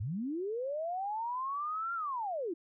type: linear two-way sweep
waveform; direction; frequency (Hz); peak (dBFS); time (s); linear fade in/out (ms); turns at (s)
sine; up then down; 87.31 to 1396.9 to 306.6; -33; 0-2.54; 10; 1.94
effects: none